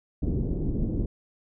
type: low-pass noise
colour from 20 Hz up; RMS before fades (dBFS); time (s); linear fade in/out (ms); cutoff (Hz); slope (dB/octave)
pink; -27; 0.22-1.06; 5; 360; 24
effects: none